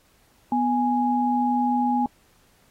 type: tone pair together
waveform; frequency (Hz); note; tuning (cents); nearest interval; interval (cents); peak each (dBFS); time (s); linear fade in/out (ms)
sine; 246.9 / 830.5; B3 / G#5; 0 / 0; octave + major sixth; 2100; -22; 0.52-2.06; 2
effects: pink hiss -61 dBFS RMS until 2.7 s + AAC 48 kbps